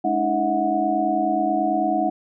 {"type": "tone cluster", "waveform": "sine", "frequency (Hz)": [210.1, 291.1, 320.3, 642, 730], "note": ["G#3", "D4", "E4", "E5", "F#5"], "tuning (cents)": [20, -15, -50, -46, -24], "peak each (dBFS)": [-29, -27, -25, -27, -21], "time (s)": [0.04, 2.1], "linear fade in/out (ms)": 10, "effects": []}